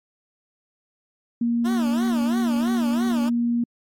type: tone with pitch glide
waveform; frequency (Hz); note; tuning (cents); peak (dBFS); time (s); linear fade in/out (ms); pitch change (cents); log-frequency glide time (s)
sine; 235.4 to 236.9; A#3 to A#3; +17 to +28; -19; 1.41-3.64; 5; +11; 2.19-3.12
type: tone with vibrato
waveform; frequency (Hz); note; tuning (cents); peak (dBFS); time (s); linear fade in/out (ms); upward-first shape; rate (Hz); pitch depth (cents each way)
15% pulse; 329.6; E4; 0; -23; 1.64-3.3; 20; sine; 3; 260
effects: AAC 64 kbps

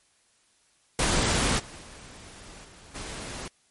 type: noise with level steps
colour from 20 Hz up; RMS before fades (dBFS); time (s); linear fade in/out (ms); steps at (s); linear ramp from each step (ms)
pink; -24 / -44 / -46 / -50 / -37; 0.99-3.48; 2; 1.58 / 1.8 / 2.63 / 2.94; 20
effects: white hiss -65 dBFS RMS until 3.7 s + MP3 48 kbps

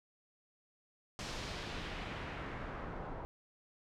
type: noise with low-pass filter sweep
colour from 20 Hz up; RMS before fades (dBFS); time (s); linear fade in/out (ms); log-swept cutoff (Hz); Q
pink; -43; 1.19-3.25; 0; 6000 to 940; 1.2
effects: none

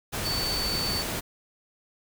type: tone in noise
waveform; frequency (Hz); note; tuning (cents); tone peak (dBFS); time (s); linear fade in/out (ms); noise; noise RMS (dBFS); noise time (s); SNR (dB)
sine; 4515; C#8; +31; -28; 0.24-1.03; 20; pink; -31; 0.12-1.21; 0
effects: none

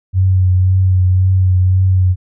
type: tone with vibrato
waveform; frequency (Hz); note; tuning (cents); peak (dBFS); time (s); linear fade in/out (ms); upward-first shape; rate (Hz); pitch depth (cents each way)
sine; 92.9; F#2; +7; -8; 0.13-2.16; 50; triangle; 1.9; 29
effects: none

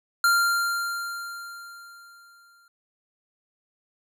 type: tone with exponential decay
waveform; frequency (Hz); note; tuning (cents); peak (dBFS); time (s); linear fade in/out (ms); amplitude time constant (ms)
square; 1390; F6; -9; -17; 0.24-2.68; 2; 530
effects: none

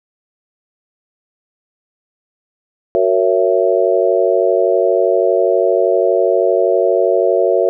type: chord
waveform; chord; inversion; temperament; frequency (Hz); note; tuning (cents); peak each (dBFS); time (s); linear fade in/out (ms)
sine; F# dominant seventh; none; just; 370 / 462.5 / 555 / 666; F#4 / A#4 / C#5 / E5; 0 / -14 / +2 / +18; -16; 2.95-7.69; 0
effects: none

